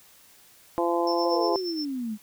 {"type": "harmonic tone", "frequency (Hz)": 171.1, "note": "F3", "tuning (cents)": -35, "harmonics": [2, 3, 4, 5, 6], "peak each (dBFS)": [-26, -28, -29, -30, -31], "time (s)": [0.78, 1.56], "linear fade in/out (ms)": 0}
{"type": "tone with tremolo", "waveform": "sine", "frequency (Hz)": 5350, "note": "E8", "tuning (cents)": 25, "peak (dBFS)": -30, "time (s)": [1.07, 1.85], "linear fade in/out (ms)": 2, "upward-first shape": "sine", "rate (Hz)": 8.5, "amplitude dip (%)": 75}
{"type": "exponential sweep", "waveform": "sine", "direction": "down", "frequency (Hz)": [552, 204.8], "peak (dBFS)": -28, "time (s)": [1.23, 2.18], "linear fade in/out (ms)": 50}
{"effects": ["white hiss -55 dBFS RMS until 2.22 s"]}